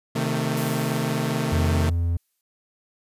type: chord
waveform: sawtooth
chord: A diminished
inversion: first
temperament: equal with one note detuned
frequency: 130.81 / 155.56 / 223.2 Hz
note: C3 / Eb3 / A3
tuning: 0 / 0 / +25 cents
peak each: -23 dBFS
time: 0.15-1.9 s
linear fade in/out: 10 ms
type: noise with exponential decay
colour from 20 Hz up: blue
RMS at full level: -33 dBFS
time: 0.57-2.41 s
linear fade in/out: 1 ms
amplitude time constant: 400 ms
type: tone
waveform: triangle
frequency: 85.1 Hz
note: F2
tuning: 44 cents flat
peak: -18 dBFS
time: 1.52-2.17 s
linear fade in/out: 5 ms
effects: resampled to 32000 Hz